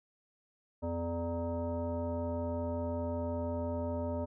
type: tone with frequency modulation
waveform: sine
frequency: 252.9 Hz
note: B3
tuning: 41 cents sharp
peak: -32 dBFS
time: 0.82-4.26 s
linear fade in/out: 20 ms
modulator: 339 Hz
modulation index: 1.5
effects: none